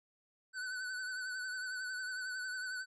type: tone with vibrato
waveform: square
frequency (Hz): 1505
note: F#6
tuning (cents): +29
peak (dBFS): -39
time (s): 0.53-2.86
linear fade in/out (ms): 50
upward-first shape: triangle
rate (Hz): 11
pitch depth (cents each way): 48
effects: resampled to 22050 Hz